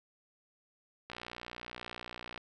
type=click train; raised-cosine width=0.3 ms; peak=-26 dBFS; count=78; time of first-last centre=1.1-2.377 s; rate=60.3 Hz; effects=none